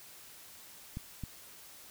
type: clicks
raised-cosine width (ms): 5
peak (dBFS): -26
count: 2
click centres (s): 0.971 / 1.237
effects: white hiss -53 dBFS RMS until 1.9 s

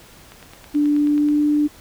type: click train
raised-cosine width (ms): 0.3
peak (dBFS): -24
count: 10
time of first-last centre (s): 0.32-1.287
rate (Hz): 9.31
type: tone with pitch glide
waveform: sine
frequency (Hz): 293.7 to 296.4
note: D4 to D4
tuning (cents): 0 to +16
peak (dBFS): -14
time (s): 0.74-1.68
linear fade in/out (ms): 20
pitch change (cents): +16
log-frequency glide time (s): 1.02-1.42
effects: pink hiss -46 dBFS RMS until 1.8 s

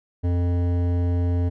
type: tone with hard clipping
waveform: sine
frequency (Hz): 87.8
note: F2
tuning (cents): +10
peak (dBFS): -21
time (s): 0.23-1.5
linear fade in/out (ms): 20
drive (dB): 13
effects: none

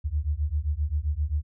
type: beating tone pair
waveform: sine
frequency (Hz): 71 / 78.6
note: C#2 / D#2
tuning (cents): +42 / +18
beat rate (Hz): 7.6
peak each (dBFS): -27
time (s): 0.04-1.43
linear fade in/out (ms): 20
effects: none

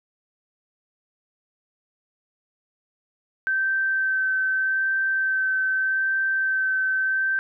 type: tone with vibrato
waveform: sine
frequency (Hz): 1548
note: G6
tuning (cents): -22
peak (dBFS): -20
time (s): 3.47-7.39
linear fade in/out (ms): 0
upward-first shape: sine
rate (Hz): 0.82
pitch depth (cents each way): 13
effects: none

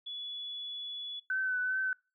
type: tone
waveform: sine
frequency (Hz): 3414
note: G#7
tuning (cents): +47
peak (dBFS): -38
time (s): 0.06-1.2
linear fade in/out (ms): 10
type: tone with vibrato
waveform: sine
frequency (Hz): 1515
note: F#6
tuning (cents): +40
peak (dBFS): -29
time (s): 1.3-1.93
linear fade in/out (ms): 2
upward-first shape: triangle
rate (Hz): 2.5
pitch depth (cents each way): 32
effects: noise-tail reverb RT60 0.3 s tail -25 dB re dry

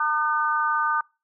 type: harmonic tone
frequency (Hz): 302.9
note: D#4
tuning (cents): -46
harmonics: 3 / 4 / 5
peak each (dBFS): -26 / -23 / -26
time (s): 0-1.01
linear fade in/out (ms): 5
effects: noise-tail reverb RT60 0.3 s tail -25 dB re dry

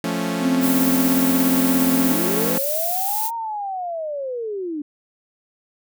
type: chord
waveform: sawtooth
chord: F augmented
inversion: none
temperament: equal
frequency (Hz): 174.61 / 220 / 277.2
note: F3 / A3 / C#4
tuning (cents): 0 / 0 / 0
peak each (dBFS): -22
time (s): 0.04-2.58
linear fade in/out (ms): 2
type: tone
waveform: sine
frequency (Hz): 260.2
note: C4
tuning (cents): -9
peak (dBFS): -17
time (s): 0.4-2.16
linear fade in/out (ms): 50
type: noise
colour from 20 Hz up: violet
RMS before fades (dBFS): -24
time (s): 0.6-3.31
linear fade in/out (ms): 50
type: linear two-way sweep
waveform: sine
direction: up then down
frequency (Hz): 284.8 to 932.3 to 284.8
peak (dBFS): -24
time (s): 2.11-4.82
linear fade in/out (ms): 5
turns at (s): 3.34
effects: none

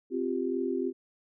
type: chord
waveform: sine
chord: C suspended fourth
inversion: none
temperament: equal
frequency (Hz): 261.6 / 349.2 / 392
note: C4 / F4 / G4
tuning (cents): 0 / 0 / 0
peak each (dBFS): -32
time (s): 0.1-0.93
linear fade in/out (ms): 50
effects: none

